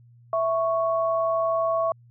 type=tone pair together; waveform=sine; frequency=659.3 / 1108.8 Hz; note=E5 / C#6; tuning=0 / 0 cents; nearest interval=major sixth; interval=900 cents; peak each=-22 / -26 dBFS; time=0.33-1.92 s; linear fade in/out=2 ms; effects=added 119 Hz sine -50 dBFS peak until 2.1 s